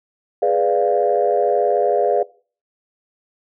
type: chord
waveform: sine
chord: G# diminished seventh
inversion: none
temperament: equal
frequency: 415.3 / 493.9 / 587.3 / 698.5 Hz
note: G#4 / B4 / D5 / F5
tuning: 0 / 0 / 0 / 0 cents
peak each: -19 dBFS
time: 0.42-2.23 s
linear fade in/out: 5 ms
effects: noise-tail reverb RT60 0.4 s tail -21 dB re dry + tanh soft clip ceiling -5 dBFS